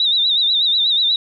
sine tone with vibrato, 3755 Hz, A#7, 12 cents sharp, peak -13 dBFS, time 0-1.16 s, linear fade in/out 2 ms, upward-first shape sine, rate 8.2 Hz, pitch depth 91 cents each way, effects none

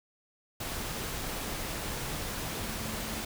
sine tone in noise, 220 Hz, A3, in tune, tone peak -42 dBFS, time 2.63-3.23 s, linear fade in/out 5 ms, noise pink, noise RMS -36 dBFS, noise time 0.6-3.25 s, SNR -9 dB, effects none

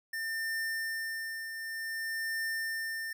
square tone with tremolo, 1800 Hz, A6, 39 cents sharp, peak -32 dBFS, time 0.13-3.13 s, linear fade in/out 5 ms, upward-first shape triangle, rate 0.54 Hz, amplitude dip 55%, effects none

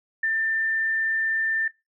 sine tone, 1788 Hz, A6, 27 cents sharp, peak -21 dBFS, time 0.23-1.68 s, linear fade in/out 5 ms, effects noise-tail reverb RT60 0.2 s tail -19 dB re dry

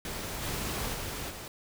pink noise with level steps, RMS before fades -37 / -34 / -37 / -42 dBFS, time 0.05-1.48 s, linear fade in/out 2 ms, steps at 0.42 / 0.93 / 1.29 s, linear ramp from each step 20 ms, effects none

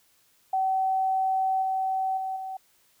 sine tone with level steps, 762 Hz, G5, 49 cents flat, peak -22 / -24 / -28 / -32 dBFS, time 0.53-2.57 s, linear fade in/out 5 ms, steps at 1.62 / 2.17 / 2.36 s, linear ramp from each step 5 ms, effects white hiss -64 dBFS RMS until 3 s

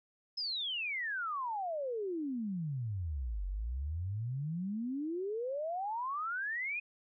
sine exponential two-way sweep, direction down then up, 5220 to 45.26 to 2521 Hz, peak -34 dBFS, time 0.37-6.8 s, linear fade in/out 10 ms, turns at 3.46 s, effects none

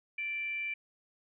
sine tone with frequency modulation, 2349 Hz, D7, in tune, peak -33 dBFS, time 0.18-0.74 s, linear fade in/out 5 ms, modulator 597 Hz, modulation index 0.23, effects none

